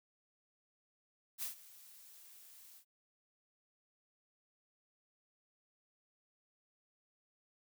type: noise with ADSR envelope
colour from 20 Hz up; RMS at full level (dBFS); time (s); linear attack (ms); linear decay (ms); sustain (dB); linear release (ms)
blue; -39; 1.38-2.85; 46; 120; -19; 83
effects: none